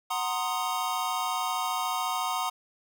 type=chord; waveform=square; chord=C half-diminished seventh; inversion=second; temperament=equal; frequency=740 / 932.3 / 1046.5 / 1244.5 Hz; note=Gb5 / Bb5 / C6 / Eb6; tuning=0 / 0 / 0 / 0 cents; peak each=-34 dBFS; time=0.1-2.5 s; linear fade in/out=10 ms; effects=none